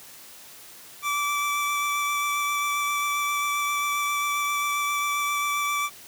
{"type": "tone with vibrato", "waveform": "25% pulse", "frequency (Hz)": 1161, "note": "D6", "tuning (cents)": -20, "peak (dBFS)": -20, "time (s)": [1.02, 5.9], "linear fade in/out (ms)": 50, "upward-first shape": "sine", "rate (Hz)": 7.5, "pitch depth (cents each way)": 10, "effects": ["white hiss -46 dBFS RMS until 6.07 s", "high-pass 80 Hz 12 dB/octave"]}